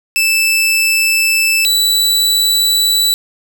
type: tone pair in turn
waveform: sawtooth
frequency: 2637 / 3951 Hz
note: E7 / B7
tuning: 0 / 0 cents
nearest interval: perfect fifth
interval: 700 cents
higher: second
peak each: -7 dBFS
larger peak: neither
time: 0.16-1.65 / 1.65-3.14 s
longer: neither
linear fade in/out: 0 ms
effects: none